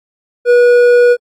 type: tone with hard clipping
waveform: triangle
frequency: 485.2 Hz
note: B4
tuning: 31 cents flat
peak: -6 dBFS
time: 0.45-1.17 s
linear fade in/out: 50 ms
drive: 10 dB
effects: AAC 64 kbps